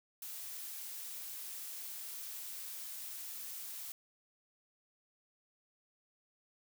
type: noise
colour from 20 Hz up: blue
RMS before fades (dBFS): -45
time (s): 0.22-3.92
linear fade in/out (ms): 2
effects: none